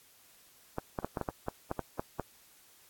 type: clicks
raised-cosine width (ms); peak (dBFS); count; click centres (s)
1; -18; 11; 0.784 / 0.988 / 1.046 / 1.172 / 1.213 / 1.288 / 1.484 / 1.714 / 1.793 / 1.995 / 2.197
effects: white hiss -61 dBFS RMS until 2.89 s + AAC 64 kbps